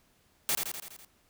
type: noise with echo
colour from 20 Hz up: white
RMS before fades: -28 dBFS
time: 0.49-0.55 s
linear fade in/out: 0 ms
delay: 83 ms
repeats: 6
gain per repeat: -4 dB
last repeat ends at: 1.048 s
effects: pink hiss -67 dBFS RMS until 1.29 s